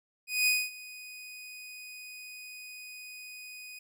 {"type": "tone with ADSR envelope", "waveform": "sawtooth", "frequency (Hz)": 2489, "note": "D#7", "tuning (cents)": 0, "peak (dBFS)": -19, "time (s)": [0.27, 3.79], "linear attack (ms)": 200, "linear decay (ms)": 230, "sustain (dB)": -21, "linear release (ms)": 6, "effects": []}